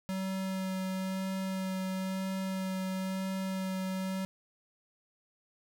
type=tone with vibrato; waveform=square; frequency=189.4 Hz; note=F#3; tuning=41 cents sharp; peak=-33 dBFS; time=0.09-4.25 s; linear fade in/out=0 ms; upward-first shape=sine; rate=1 Hz; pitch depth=10 cents each way; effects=none